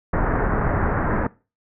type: low-pass noise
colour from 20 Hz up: pink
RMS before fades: -21 dBFS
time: 0.13-1.27 s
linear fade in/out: 5 ms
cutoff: 1800 Hz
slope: 48 dB/octave
effects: noise-tail reverb RT60 0.3 s tail -20 dB re dry